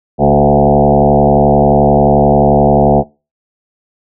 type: tone with frequency modulation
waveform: sine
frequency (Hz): 440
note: A4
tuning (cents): 0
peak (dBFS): -5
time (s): 0.18-3.04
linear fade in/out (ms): 50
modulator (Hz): 71.4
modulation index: 4.7
effects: noise-tail reverb RT60 0.3 s tail -24 dB re dry